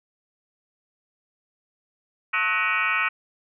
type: tone with frequency modulation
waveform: sine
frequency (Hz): 1885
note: A#6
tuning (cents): +19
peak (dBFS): -20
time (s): 2.33-3.09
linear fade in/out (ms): 10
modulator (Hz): 199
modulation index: 3.8
effects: none